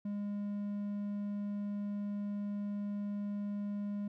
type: tone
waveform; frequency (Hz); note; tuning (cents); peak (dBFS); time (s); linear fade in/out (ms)
triangle; 204.3; G#3; -28; -33; 0.05-4.08; 5
effects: none